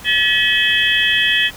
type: tone cluster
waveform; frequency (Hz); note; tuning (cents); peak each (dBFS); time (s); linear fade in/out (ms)
sine; 1722 / 1929 / 2570 / 3103 / 3344; A6 / B6 / E7 / G7 / G#7; -38 / -41 / -45 / -18 / +11; -19; 0.04-1.51; 50
effects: pink hiss -37 dBFS RMS until 1.56 s